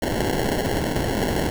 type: noise with sample-and-hold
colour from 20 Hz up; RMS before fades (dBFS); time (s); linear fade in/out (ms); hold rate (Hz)
violet; -23; 0.02-1.5; 2; 1225
effects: none